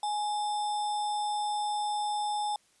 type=tone with sample-and-hold; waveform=sine; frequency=835 Hz; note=G#5; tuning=9 cents sharp; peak=-28 dBFS; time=0.03-2.56 s; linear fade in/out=2 ms; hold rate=4410 Hz; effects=white hiss -66 dBFS RMS until 2.8 s + resampled to 24000 Hz